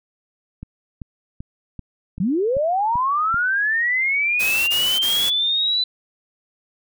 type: click train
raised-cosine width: 5 ms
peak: -20 dBFS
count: 8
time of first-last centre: 0.63-3.343 s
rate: 2.58 Hz
type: linear sweep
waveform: sine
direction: up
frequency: 163.4 to 4013 Hz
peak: -17 dBFS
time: 2.2-5.84 s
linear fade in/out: 5 ms
type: noise bursts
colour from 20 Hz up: white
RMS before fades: -27 dBFS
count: 3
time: 4.39-5.304 s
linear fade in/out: 20 ms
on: 290 ms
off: 22 ms
effects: none